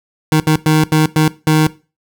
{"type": "tone bursts at uneven times", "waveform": "25% pulse", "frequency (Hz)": 155.56, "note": "D#3", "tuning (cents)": 0, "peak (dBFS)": -5, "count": 6, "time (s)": [[0.32, 0.4], [0.47, 0.56], [0.66, 0.84], [0.92, 1.06], [1.16, 1.28], [1.47, 1.67]], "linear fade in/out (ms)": 2, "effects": ["noise-tail reverb RT60 0.3 s tail -18 dB re dry"]}